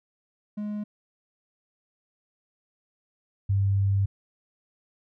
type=tone pair in turn; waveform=triangle / sine; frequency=209 / 98.63 Hz; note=G#3 / G2; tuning=+11 / +11 cents; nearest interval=octave + minor second; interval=1300 cents; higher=first; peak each=-27 / -20 dBFS; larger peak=second; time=0.57-0.84 / 3.49-4.06 s; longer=second; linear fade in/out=10 ms; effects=none